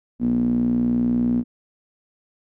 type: tone with band-pass filter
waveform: sawtooth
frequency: 60.2 Hz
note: B1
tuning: 44 cents flat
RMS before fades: -20 dBFS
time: 0.19-1.44 s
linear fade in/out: 50 ms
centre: 240 Hz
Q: 9.1
effects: none